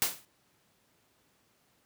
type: noise with exponential decay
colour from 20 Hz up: white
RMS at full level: -24 dBFS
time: 0.02-0.25 s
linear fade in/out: 0 ms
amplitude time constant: 49 ms
effects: pink hiss -69 dBFS RMS until 1.85 s + high-pass 100 Hz 12 dB/octave